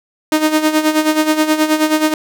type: tone with tremolo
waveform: sawtooth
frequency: 309.5 Hz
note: D#4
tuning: 9 cents flat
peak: -5 dBFS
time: 0.32-2.14 s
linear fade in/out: 2 ms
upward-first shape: sine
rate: 9.4 Hz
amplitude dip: 70%
effects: none